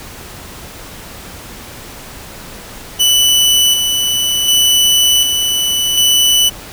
sawtooth tone with tremolo, 2977 Hz, F#7, 10 cents sharp, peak -5 dBFS, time 2.99-6.5 s, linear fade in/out 20 ms, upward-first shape square, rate 0.67 Hz, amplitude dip 40%, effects pink hiss -32 dBFS RMS until 6.72 s

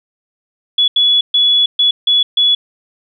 sine tone bursts at uneven times, 3400 Hz, G#7, 40 cents sharp, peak -8 dBFS, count 6, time 0.78-0.88 / 0.96-1.21 / 1.34-1.66 / 1.79-1.91 / 2.07-2.23 / 2.37-2.55 s, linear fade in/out 5 ms, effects none

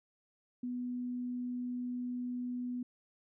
sine tone, 246.9 Hz, B3, in tune, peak -35 dBFS, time 0.63-2.83 s, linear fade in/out 5 ms, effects none

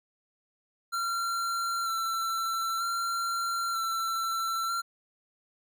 square tone with vibrato, 1357 Hz, E6, 50 cents sharp, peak -29 dBFS, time 0.92-4.82 s, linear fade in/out 20 ms, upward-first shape square, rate 0.53 Hz, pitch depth 17 cents each way, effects none

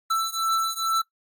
square beating tone pair, 1327 / 1329.3 Hz, E6 / E6, +11 / +14 cents, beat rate 2.3 Hz, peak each -26 / -27 dBFS, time 0.1-1.02 s, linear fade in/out 10 ms, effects noise-tail reverb RT60 0.1 s tail -17 dB re dry + Opus 48 kbps

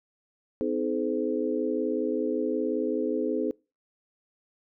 harmonic tone with a mistuned harmonic, 85.3 Hz, F2, 40 cents flat, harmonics 3 / 4 / 5 / 6, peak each -31 / -30 / -29 / -33 dBFS, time 0.61-3.51 s, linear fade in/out 0 ms, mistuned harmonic 4, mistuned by -140 cents, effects noise-tail reverb RT60 0.3 s tail -24 dB re dry

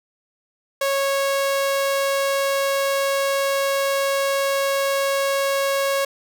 sawtooth tone, 551 Hz, C#5, 11 cents flat, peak -15 dBFS, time 0.81-6.05 s, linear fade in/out 5 ms, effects none

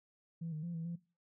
sine tone with pitch steps, 165.9 / 154.2 / 171.9 / 163.9 / 170.8 Hz, E3 / D#3 / F3 / E3 / F3, +11 / -15 / -27 / -10 / -38 cents, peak -37 dBFS, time 0.41-0.96 s, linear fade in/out 10 ms, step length 110 ms, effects noise-tail reverb RT60 0.3 s tail -19 dB re dry + tanh soft clip ceiling -34 dBFS

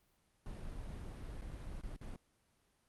brown noise with dropouts, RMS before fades -45 dBFS, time 0.46-2.16 s, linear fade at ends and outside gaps 1 ms, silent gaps 1.412-1.419 / 1.813-1.835 / 1.963-2.012 s, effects pink hiss -75 dBFS RMS until 2.88 s + Opus 32 kbps

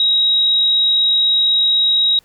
sine tone, 3814 Hz, A#7, 39 cents sharp, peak -11 dBFS, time 0-2.19 s, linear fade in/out 2 ms, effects pink hiss -55 dBFS RMS until 2.24 s

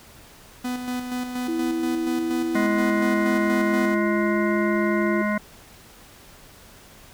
45% pulse tone with tremolo, 249.1 Hz, B3, 15 cents sharp, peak -25 dBFS, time 0.64-3.95 s, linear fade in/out 10 ms, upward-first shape square, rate 4.2 Hz, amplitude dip 45%
sine tone with pitch glide, 328.4 to 342.9 Hz, E4 to F4, -6 to -32 cents, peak -23 dBFS, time 1.48-5.22 s, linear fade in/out 5 ms, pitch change +74 cents, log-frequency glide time 2.13-4.46 s
harmonic tone, 209.4 Hz, G#3, 15 cents sharp, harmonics 1 / 3 / 5 / 7 / 9 / 10, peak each -23 / -28 / -30 / -31 / -33 / -33 dBFS, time 2.55-5.38 s, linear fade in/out 5 ms
effects pink hiss -48 dBFS RMS until 7.13 s

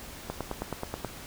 click train, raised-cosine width 1 ms, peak -17 dBFS, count 8, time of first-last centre 0.3-1.047 s, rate 9.37 Hz, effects pink hiss -44 dBFS RMS until 1.26 s

